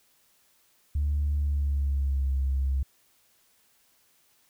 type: tone with pitch glide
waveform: sine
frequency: 72.9 to 67.24 Hz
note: D2 to C2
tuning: -12 to +48 cents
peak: -22 dBFS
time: 0.95-2.83 s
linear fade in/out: 5 ms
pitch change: -140 cents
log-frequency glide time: 1.35-2.3 s
effects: tanh soft clip ceiling -20 dBFS + white hiss -65 dBFS RMS until 4.49 s